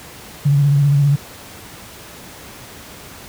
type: tone with vibrato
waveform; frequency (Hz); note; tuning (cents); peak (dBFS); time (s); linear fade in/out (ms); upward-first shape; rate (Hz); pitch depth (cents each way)
sine; 142.4; C#3; +47; -10; 0.45-1.16; 10; sine; 15; 45
effects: pink hiss -37 dBFS RMS until 3.28 s + high-pass 60 Hz 12 dB/octave